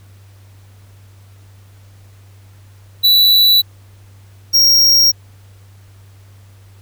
square tone pair in turn, 3951 / 5588 Hz, B7 / F8, 0 / 0 cents, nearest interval tritone, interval 600 cents, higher second, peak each -8 dBFS, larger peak neither, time 3.03-3.62 / 4.53-5.12 s, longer neither, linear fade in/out 20 ms, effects added 98 Hz sine -40 dBFS peak until 6.81 s + pink hiss -52 dBFS RMS until 6.81 s

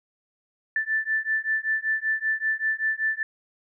sine beating tone pair, 1760 / 1765.2 Hz, A6 / A6, 0 / +5 cents, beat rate 5.2 Hz, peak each -26 dBFS, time 0.76-3.23 s, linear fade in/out 2 ms, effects none

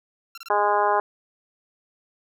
15% pulse tone bursts, 1364 Hz, F6, 41 cents flat, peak -30 dBFS, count 3, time 0.35-0.485 s, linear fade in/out 2 ms, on 27 ms, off 27 ms
harmonic tone, 206.1 Hz, G#3, 13 cents flat, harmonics 2 / 3 / 4 / 5 / 6 / 7 / 8, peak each -26 / -26 / -22 / -23 / -30 / -31 / -34 dBFS, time 0.5-1 s, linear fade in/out 2 ms
effects none

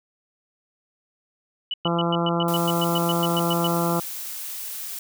sine tone bursts, 2963 Hz, F#7, 2 cents sharp, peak -24 dBFS, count 15, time 1.71-3.67 s, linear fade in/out 2 ms, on 28 ms, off 110 ms
harmonic tone, 170 Hz, F3, 46 cents flat, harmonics 1 / 2 / 3 / 4 / 5 / 6 / 7 / 8, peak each -24 / -27 / -29 / -30 / -31 / -32 / -32 / -33 dBFS, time 1.85-4 s, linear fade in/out 5 ms
blue noise, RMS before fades -33 dBFS, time 2.48-4.99 s, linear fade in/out 2 ms
effects none

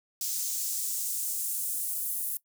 white noise with high-pass filter sweep, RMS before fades -32 dBFS, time 0.21-2.37 s, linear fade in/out 2 ms, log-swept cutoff 5800 to 11000 Hz, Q 1.4, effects noise-tail reverb RT60 0.1 s tail -19 dB re dry

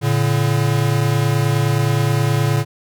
square tone pair together, 113.66 / 143.2 Hz, A#2 / D3, -43 / -43 cents, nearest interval major third, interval 400 cents, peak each -18 dBFS, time 0.01-2.65 s, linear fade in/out 50 ms, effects none

